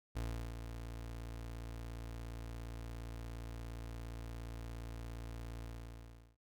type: tone with ADSR envelope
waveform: 30% pulse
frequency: 57.2 Hz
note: A#1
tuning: 32 cents flat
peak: -34 dBFS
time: 0.15-6.37 s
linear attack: 17 ms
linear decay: 370 ms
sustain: -7 dB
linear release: 750 ms
effects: none